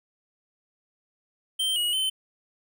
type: tone with pitch steps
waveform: square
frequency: 3131 / 2904 / 3070 Hz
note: G7 / F#7 / G7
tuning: -3 / -33 / -37 cents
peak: -24 dBFS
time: 1.59-2.1 s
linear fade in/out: 10 ms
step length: 170 ms
effects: none